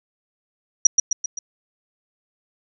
sine tone with echo, 5780 Hz, F#8, 41 cents flat, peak -6 dBFS, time 0.85-0.87 s, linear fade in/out 5 ms, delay 130 ms, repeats 4, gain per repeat -5 dB, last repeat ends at 1.39 s, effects none

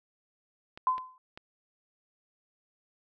clicks, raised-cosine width 0.3 ms, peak -28 dBFS, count 3, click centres 0.775 / 0.981 / 1.375 s
sine tone with exponential decay, 1024 Hz, C6, 38 cents flat, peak -20 dBFS, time 0.87-1.18 s, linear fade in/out 1 ms, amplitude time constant 66 ms
effects none

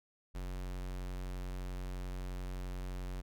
square tone, 45.77 Hz, F#1, 18 cents flat, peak -39 dBFS, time 0.34-3.22 s, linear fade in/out 20 ms, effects none

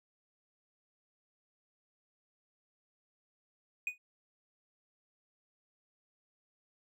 triangle tone with exponential decay, 2480 Hz, D#7, 6 cents flat, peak -27 dBFS, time 3.87-3.98 s, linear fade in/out 2 ms, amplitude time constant 22 ms, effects none

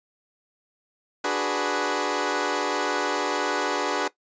15% pulse chord, G# half-diminished seventh, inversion second, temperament equal, 293.7 / 370 / 415.3 / 493.9 Hz, D4 / F#4 / G#4 / B4, 0 / 0 / 0 / 0 cents, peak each -23 dBFS, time 1.24-4.08 s, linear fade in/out 5 ms, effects noise-tail reverb RT60 0.1 s tail -17 dB re dry + resampled to 16000 Hz

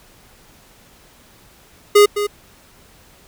square tone with echo, 412.3 Hz, G#4, 13 cents flat, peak -7 dBFS, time 1.95-2.06 s, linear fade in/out 10 ms, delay 210 ms, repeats 1, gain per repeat -11 dB, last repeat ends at 2.27 s, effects pink hiss -49 dBFS RMS until 3.27 s

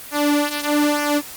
sawtooth tone with flanger, 293.7 Hz, D4, in tune, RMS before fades -19 dBFS, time 0.11-1.22 s, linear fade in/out 50 ms, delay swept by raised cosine 0.25 to 3.55 ms, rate 1.1 Hz, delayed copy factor -0.75, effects white hiss -36 dBFS RMS until 1.36 s + Opus 32 kbps

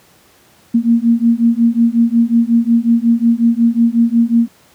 sine beating tone pair, 230 / 235.5 Hz, A#3 / A#3, -23 / +18 cents, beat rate 5.5 Hz, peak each -12 dBFS, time 0.74-4.48 s, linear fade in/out 10 ms, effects pink hiss -49 dBFS RMS until 4.74 s + high-pass 100 Hz 12 dB/octave

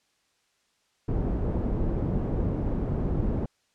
pink low-pass noise, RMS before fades -27 dBFS, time 1.08-3.46 s, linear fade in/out 5 ms, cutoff 400 Hz, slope 12 dB/octave, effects white hiss -70 dBFS RMS until 3.74 s + low-pass 7000 Hz 12 dB/octave

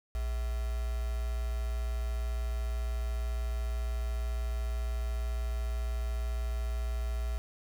sine tone with quantisation, 59 Hz, A#1, 22 cents sharp, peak -30 dBFS, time 0.15-7.38 s, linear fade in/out 0 ms, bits 7, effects none

